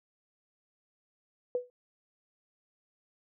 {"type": "tone with exponential decay", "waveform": "sine", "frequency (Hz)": 493.9, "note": "B4", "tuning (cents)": 0, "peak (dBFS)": -24, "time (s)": [1.55, 1.7], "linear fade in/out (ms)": 1, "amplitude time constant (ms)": 32, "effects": []}